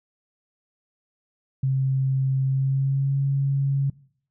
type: tone with pitch glide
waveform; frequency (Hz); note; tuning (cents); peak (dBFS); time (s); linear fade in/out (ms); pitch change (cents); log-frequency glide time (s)
sine; 133.4 to 138.02; C3 to C#3; +34 to -7; -19; 1.63-3.9; 5; +59; 2.44-3.18
effects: noise-tail reverb RT60 0.6 s tail -22 dB re dry